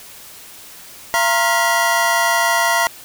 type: tone cluster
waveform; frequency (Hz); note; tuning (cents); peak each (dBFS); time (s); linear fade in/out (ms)
square; 681 / 934 / 1066 / 1400 / 1937; F5 / A#5 / C6 / F6 / B6; -44 / +3 / +32 / +4 / -34; -21 / -20 / -24 / -23 / -20; 1.14-2.87; 0
effects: white hiss -39 dBFS RMS until 3.04 s